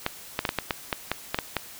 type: clicks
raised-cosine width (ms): 0.3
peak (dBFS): -8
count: 11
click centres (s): 0.064 / 0.391 / 0.452 / 0.491 / 0.587 / 0.708 / 0.928 / 1.116 / 1.345 / 1.388 / 1.567
effects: white hiss -44 dBFS RMS until 1.79 s